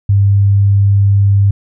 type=tone; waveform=sine; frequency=99.8 Hz; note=G2; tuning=32 cents sharp; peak=-6 dBFS; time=0.09-1.51 s; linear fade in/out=5 ms; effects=none